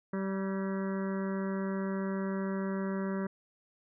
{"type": "harmonic tone with a mistuned harmonic", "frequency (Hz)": 193.4, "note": "G3", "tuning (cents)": -23, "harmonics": [1, 2, 3, 5, 6, 7, 8, 9, 10], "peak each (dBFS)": [-32, -38, -42, -46, -48, -49, -50, -51, -52], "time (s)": [0.13, 3.27], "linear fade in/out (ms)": 5, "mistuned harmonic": 9, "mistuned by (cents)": -67, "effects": []}